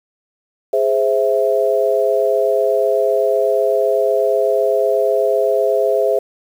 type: chord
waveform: sine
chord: Ab augmented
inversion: none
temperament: equal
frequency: 415.3 / 523.3 / 659.3 Hz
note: Ab4 / C5 / E5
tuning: 0 / 0 / 0 cents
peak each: -17 dBFS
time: 0.73-6.19 s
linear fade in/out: 5 ms
effects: 7-bit